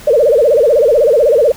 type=tone with vibrato; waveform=sine; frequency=522 Hz; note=C5; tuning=4 cents flat; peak=-6 dBFS; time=0.07-1.52 s; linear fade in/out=5 ms; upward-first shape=sine; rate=16 Hz; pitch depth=270 cents each way; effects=pink hiss -35 dBFS RMS until 1.56 s